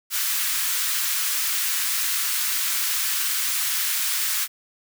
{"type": "high-pass noise", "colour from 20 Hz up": "white", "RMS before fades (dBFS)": -24, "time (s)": [0.1, 4.48], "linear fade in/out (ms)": 50, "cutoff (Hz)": 1200, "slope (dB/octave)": 24, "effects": []}